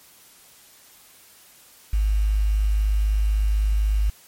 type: tone with quantisation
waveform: sine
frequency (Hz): 51.91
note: G#1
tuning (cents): 0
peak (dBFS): -17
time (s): 1.93-4.1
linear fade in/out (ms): 5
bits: 7
effects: white hiss -51 dBFS RMS until 4.27 s + MP3 64 kbps